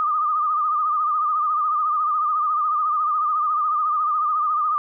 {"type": "tone with vibrato", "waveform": "sine", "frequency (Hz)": 1221, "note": "D#6", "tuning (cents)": -33, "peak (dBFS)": -18, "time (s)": [0, 4.78], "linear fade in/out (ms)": 0, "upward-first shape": "sine", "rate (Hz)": 14, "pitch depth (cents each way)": 65, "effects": []}